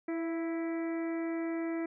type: harmonic tone with a mistuned harmonic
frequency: 329.6 Hz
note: E4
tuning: in tune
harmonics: 1 / 2 / 3 / 4 / 5 / 6 / 7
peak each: -32 / -42 / -51 / -50 / -52 / -48 / -52 dBFS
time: 0.08-1.86 s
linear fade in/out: 5 ms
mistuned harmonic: 2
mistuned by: +23 cents
effects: none